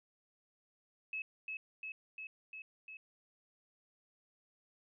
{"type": "tone with echo", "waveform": "sine", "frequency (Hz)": 2585, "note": "E7", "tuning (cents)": -34, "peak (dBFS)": -37, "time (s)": [1.13, 1.22], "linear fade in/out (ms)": 2, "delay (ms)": 350, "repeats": 5, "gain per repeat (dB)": -2, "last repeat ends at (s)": 2.97, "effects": []}